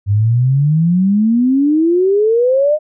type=exponential sweep; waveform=sine; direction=up; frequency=98 to 622.3 Hz; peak=-9 dBFS; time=0.06-2.79 s; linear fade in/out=50 ms; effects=none